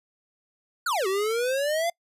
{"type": "exponential two-way sweep", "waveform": "square", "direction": "down then up", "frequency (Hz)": [1536, 372.5, 698], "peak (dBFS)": -24, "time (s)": [0.86, 1.9], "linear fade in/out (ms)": 5, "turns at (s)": 1.07, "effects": ["noise-tail reverb RT60 0.1 s tail -25 dB re dry", "resampled to 32000 Hz"]}